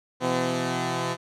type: tone cluster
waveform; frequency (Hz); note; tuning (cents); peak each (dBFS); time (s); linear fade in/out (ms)
10% pulse; 127.4 / 169.7 / 254.2; C3 / F3 / C4; -46 / -49 / -50; -21; 0.2-1.17; 50
effects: low-pass 8000 Hz 12 dB/octave